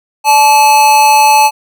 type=tone with amplitude modulation; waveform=square; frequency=864 Hz; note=A5; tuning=32 cents flat; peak=-3 dBFS; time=0.24-1.51 s; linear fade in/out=50 ms; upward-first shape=sine; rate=280 Hz; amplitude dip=40%; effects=none